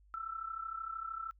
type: tone with amplitude modulation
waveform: sine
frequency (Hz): 1328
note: E6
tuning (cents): +12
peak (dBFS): -35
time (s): 0.14-1.31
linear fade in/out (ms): 0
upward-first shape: sine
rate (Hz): 33.1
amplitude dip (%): 75
effects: noise-tail reverb RT60 0.1 s tail -24 dB re dry + added 50 Hz sine -61 dBFS peak until 1.39 s